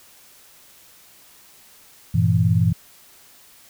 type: chord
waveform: sine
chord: E diminished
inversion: first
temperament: equal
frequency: 98 / 116.54 / 164.81 Hz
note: G2 / Bb2 / E3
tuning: 0 / 0 / 0 cents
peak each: -19 dBFS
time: 2.14-2.73 s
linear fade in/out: 10 ms
effects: white hiss -50 dBFS RMS until 3.69 s